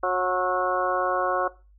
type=harmonic tone with a mistuned harmonic; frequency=182.3 Hz; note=F#3; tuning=25 cents flat; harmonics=2 / 3 / 4 / 5 / 6 / 7 / 8; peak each=-31 / -26 / -28 / -37 / -28 / -31 / -34 dBFS; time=0.03-1.48 s; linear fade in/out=5 ms; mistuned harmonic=7; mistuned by=+47 cents; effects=noise-tail reverb RT60 0.3 s tail -18 dB re dry + added 50 Hz sine -52 dBFS peak until 1.78 s